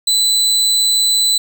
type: tone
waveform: 30% pulse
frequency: 3997 Hz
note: B7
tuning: 20 cents sharp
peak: -9 dBFS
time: 0.07-1.38 s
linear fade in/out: 5 ms
effects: none